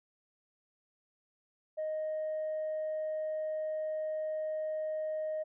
sine tone, 622.3 Hz, D#5, in tune, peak -31 dBFS, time 1.77-5.44 s, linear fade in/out 20 ms, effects tanh soft clip ceiling -30 dBFS

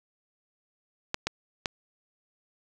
clicks, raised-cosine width 0.2 ms, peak -10 dBFS, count 3, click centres 1.144 / 1.27 / 1.658 s, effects none

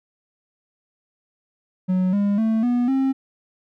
triangle tone with pitch steps, 184.6 / 202.5 / 222.1 / 243.6 / 267.2 Hz, F#3 / G#3 / A3 / B3 / C4, -4 / -43 / +16 / -24 / +36 cents, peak -15 dBFS, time 1.88-3.13 s, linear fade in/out 20 ms, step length 250 ms, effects none

